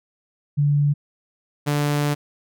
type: tone pair in turn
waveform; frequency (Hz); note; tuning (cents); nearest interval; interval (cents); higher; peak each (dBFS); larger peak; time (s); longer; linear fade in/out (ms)
sine / sawtooth; 144.9 / 146.25; D3 / D3; -23 / -7; unison; 16; second; -15; neither; 0.57-0.94 / 1.66-2.15; second; 20
effects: none